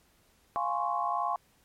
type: chord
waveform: sine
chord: Db major seventh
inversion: first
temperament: equal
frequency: 698.5 / 830.6 / 1046.5 / 1108.7 Hz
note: F5 / Ab5 / C6 / Db6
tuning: 0 / 0 / 0 / 0 cents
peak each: -33 dBFS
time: 0.56-1.36 s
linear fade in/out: 0 ms
effects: pink hiss -66 dBFS RMS until 1.64 s + MP3 64 kbps

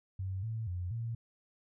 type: tone with pitch steps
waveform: sine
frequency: 94.9 / 111.9 / 89.4 / 115.3 Hz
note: F#2 / A2 / F2 / A#2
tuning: +44 / +30 / +41 / -19 cents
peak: -34 dBFS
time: 0.19-1.15 s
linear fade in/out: 5 ms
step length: 240 ms
effects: none

